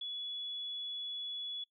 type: tone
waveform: sine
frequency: 3400 Hz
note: G#7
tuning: 40 cents sharp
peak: -38 dBFS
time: 0.01-1.64 s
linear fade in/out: 5 ms
effects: noise-tail reverb RT60 0.1 s tail -22 dB re dry